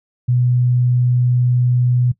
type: tone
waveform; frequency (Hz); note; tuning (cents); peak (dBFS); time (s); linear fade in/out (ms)
sine; 123.7; B2; +3; -12; 0.28-2.12; 10
effects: noise-tail reverb RT60 0.1 s tail -17 dB re dry